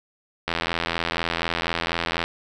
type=click train; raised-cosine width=0.3 ms; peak=-7 dBFS; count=149; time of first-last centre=0.48-2.24 s; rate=84.1 Hz; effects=none